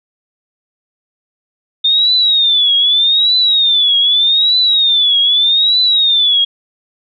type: tone with vibrato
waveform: sine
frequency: 3629 Hz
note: A#7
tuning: 47 cents flat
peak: -8 dBFS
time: 1.84-6.45 s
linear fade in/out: 10 ms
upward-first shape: triangle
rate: 0.82 Hz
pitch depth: 180 cents each way
effects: none